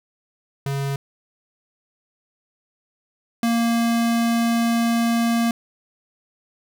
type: tone pair in turn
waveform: square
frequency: 138.59 / 232.4 Hz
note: C#3 / A#3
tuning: 0 / -5 cents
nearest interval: major sixth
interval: 895 cents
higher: second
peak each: -23 / -18 dBFS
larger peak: second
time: 0.66-0.96 / 3.43-5.51 s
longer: second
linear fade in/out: 2 ms
effects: none